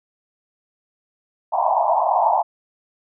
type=band-pass noise; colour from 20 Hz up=white; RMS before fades=-18 dBFS; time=1.52-2.43 s; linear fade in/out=20 ms; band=630 to 1000 Hz; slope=96 dB/octave; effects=none